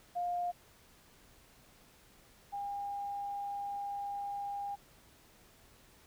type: tone pair in turn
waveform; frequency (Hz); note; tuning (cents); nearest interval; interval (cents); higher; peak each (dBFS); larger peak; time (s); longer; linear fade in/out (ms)
sine; 706 / 806.5; F5 / G5; +19 / +49; major second; 230; second; -32 / -36; first; 0.15-0.52 / 2.52-4.76; second; 20
effects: pink hiss -62 dBFS RMS until 6.06 s